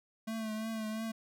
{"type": "tone with vibrato", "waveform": "square", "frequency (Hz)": 220, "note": "A3", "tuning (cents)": 0, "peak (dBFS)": -36, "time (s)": [0.27, 1.12], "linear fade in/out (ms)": 10, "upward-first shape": "triangle", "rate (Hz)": 2.9, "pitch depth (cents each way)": 42, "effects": []}